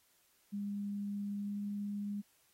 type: tone with pitch glide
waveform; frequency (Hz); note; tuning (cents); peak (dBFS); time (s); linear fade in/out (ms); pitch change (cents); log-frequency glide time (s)
sine; 202.7 to 204; G#3 to G#3; -42 to -31; -36; 0.52-2.22; 20; +11; 1.35-1.6
effects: white hiss -71 dBFS RMS until 2.53 s + AAC 48 kbps